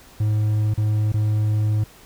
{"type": "tone with dropouts", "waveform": "triangle", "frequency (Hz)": 106.7, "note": "G#2", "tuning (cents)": 47, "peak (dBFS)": -15, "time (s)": [0.2, 1.84], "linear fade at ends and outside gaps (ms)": 5, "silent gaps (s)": [[0.74, 0.776], [1.121, 1.14]], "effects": ["pink hiss -48 dBFS RMS until 2.05 s"]}